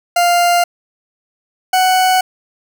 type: tone pair in turn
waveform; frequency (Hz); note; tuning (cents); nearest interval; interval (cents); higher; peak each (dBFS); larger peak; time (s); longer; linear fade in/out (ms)
40% pulse; 698.5 / 743.9; F5 / F#5; 0 / +9; minor second; 109; second; -9; neither; 0.16-0.64 / 1.73-2.21; neither; 5
effects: none